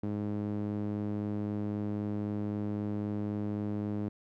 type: tone with band-pass filter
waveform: sawtooth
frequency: 103.83 Hz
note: G#2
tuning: in tune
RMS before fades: -34 dBFS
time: 0.03-4.09 s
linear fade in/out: 5 ms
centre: 260 Hz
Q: 1.4
effects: none